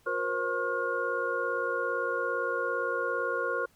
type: tone cluster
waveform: sine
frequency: 361.6 / 474.4 / 532 / 1085 / 1424 Hz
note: F#4 / A#4 / C5 / C#6 / F6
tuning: -40 / +30 / +29 / -37 / +33 cents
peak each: -39 / -33 / -34 / -35 / -32 dBFS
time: 0.06-3.66 s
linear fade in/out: 10 ms
effects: pink hiss -65 dBFS RMS until 3.75 s + Opus 48 kbps